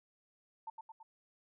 sine tone with echo, 894 Hz, A5, 27 cents sharp, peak -40 dBFS, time 0.67-0.7 s, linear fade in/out 5 ms, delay 110 ms, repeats 3, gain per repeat -4 dB, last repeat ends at 1.03 s, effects none

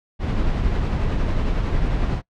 brown noise with tremolo, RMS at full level -19 dBFS, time 0.19-2.22 s, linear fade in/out 50 ms, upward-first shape triangle, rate 11 Hz, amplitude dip 35%, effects noise-tail reverb RT60 0.1 s tail -22 dB re dry + low-pass 4000 Hz 12 dB/octave

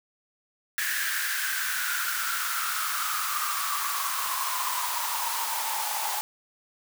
white noise with high-pass filter sweep, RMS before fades -29 dBFS, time 0.78-6.21 s, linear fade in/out 0 ms, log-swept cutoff 1700 to 830 Hz, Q 8.2, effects none

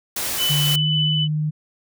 white noise, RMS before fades -25 dBFS, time 0.16-0.76 s, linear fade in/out 5 ms
sine tone with tremolo, 2995 Hz, F#7, 20 cents sharp, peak -18 dBFS, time 0.37-1.28 s, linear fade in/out 50 ms, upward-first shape triangle, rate 3.5 Hz, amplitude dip 25%
sine tone with pitch glide, 146.83 to 152.71 Hz, D3 to D#3, 0 to -32 cents, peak -19 dBFS, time 0.49-1.51 s, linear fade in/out 20 ms, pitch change +68 cents, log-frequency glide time 0.73-0.82 s
effects none

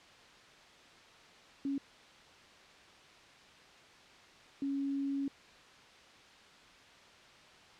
sine tone bursts at uneven times, 277.2 Hz, C#4, in tune, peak -32 dBFS, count 2, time 1.65-1.78 / 4.62-5.28 s, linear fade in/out 2 ms, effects white hiss -57 dBFS RMS until 7.79 s + low-pass 4000 Hz 12 dB/octave

